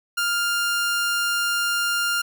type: tone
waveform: sawtooth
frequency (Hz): 1400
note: F6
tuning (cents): +4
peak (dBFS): -17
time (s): 0.17-2.22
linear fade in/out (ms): 10
effects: none